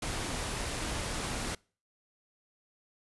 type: noise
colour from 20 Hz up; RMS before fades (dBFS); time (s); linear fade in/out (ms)
pink; -35; 0.02-1.55; 5
effects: noise-tail reverb RT60 0.4 s tail -26 dB re dry + resampled to 24000 Hz